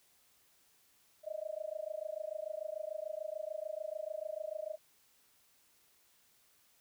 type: tone with amplitude modulation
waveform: sine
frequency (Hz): 622.3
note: D#5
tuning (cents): 0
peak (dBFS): -34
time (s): 1.23-4.78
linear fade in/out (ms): 50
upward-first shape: sine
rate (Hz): 26.8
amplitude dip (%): 100
effects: white hiss -69 dBFS RMS until 6.8 s